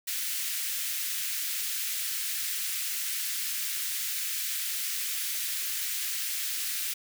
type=high-pass noise; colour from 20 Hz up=white; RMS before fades=-32 dBFS; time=0.07-6.94 s; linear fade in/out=10 ms; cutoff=1700 Hz; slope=24 dB/octave; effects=none